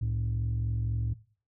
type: tone pair together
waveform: sine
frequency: 65.23 / 109.3 Hz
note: C2 / A2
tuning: -5 / -11 cents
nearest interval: major sixth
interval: 894 cents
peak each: -31 / -26 dBFS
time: 0.01-1.14 s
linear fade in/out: 10 ms
effects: noise-tail reverb RT60 0.4 s tail -18 dB re dry + tanh soft clip ceiling -24 dBFS

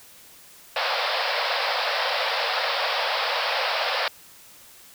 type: band-pass noise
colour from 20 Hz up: pink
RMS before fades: -25 dBFS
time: 0.76-4.08 s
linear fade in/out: 2 ms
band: 490 to 5200 Hz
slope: 96 dB/octave
effects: white hiss -49 dBFS RMS until 4.94 s

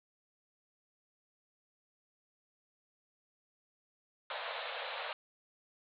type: band-pass noise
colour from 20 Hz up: pink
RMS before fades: -41 dBFS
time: 4.3-5.13 s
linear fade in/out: 2 ms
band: 480 to 4100 Hz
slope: 96 dB/octave
effects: none

